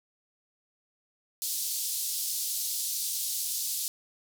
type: band-pass noise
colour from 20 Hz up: white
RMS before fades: -32 dBFS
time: 1.42-3.88 s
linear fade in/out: 0 ms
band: 4000 to 15000 Hz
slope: 24 dB/octave
effects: none